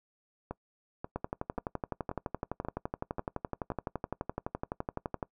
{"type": "two click trains", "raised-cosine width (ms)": 1, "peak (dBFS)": [-19, -22], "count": [49, 7], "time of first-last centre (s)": [[1.16, 5.228], [0.51, 3.719]], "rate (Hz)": [11.8, 1.87], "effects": ["noise-tail reverb RT60 0.1 s tail -22 dB re dry"]}